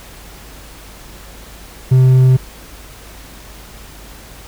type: tone with hard clipping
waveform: sine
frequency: 129.3 Hz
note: C3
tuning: 20 cents flat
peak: -7 dBFS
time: 1.91-2.37 s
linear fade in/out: 10 ms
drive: 3 dB
effects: added 50 Hz sine -38 dBFS peak until 4.47 s + pink hiss -38 dBFS RMS until 4.47 s